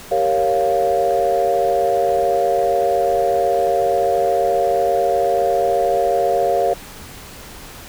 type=chord; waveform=sine; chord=G half-diminished seventh; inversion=none; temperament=equal; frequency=392 / 466.2 / 554.4 / 698.5 Hz; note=G4 / Bb4 / Db5 / F5; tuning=0 / 0 / 0 / 0 cents; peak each=-22 / -20 / -19 / -17 dBFS; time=0.11-6.74 s; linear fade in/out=10 ms; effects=tanh soft clip ceiling -6 dBFS + pink hiss -37 dBFS RMS until 7.88 s